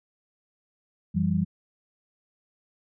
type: tone cluster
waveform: sine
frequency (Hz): 92.1 / 167.6 / 195.2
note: F#2 / E3 / G3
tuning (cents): -7 / +29 / -7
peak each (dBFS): -30 / -25 / -25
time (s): 1.14-1.45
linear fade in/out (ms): 20
effects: none